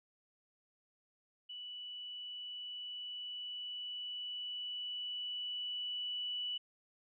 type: tone with level ramp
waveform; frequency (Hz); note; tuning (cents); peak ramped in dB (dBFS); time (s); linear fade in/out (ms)
sine; 2960; F#7; 0; -44 to -36; 1.49-6.58; 10
effects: none